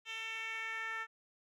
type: tone with band-pass filter sweep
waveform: 10% pulse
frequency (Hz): 447.4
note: A4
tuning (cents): +29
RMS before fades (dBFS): -41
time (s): 0.05-1.07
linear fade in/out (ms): 50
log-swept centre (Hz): 3100 to 1600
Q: 2.6
effects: none